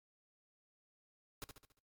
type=noise with echo; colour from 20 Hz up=pink; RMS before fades=-45 dBFS; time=1.42-1.44 s; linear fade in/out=0 ms; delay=70 ms; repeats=5; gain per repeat=-6 dB; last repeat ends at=1.79 s; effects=noise-tail reverb RT60 0.2 s tail -21 dB re dry + MP3 96 kbps